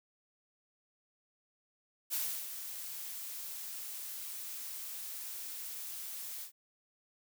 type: noise with ADSR envelope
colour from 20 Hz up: blue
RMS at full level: -34 dBFS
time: 2.1-6.52 s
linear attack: 35 ms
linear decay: 310 ms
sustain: -9 dB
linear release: 100 ms
effects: none